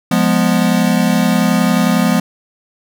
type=chord; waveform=square; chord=F diminished; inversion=none; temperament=equal with one note detuned; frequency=176.44 / 207.7 / 246.9 Hz; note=F3 / Ab3 / Cb4; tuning=+18 / 0 / 0 cents; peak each=-16 dBFS; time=0.11-2.2 s; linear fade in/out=5 ms; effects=none